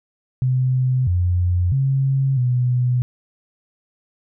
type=tone with pitch steps; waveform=sine; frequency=128.4 / 89.1 / 135.2 / 124.4 Hz; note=C3 / F2 / C#3 / B2; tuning=-32 / +35 / -43 / +13 cents; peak=-15 dBFS; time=0.42-3.02 s; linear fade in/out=0 ms; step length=650 ms; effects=none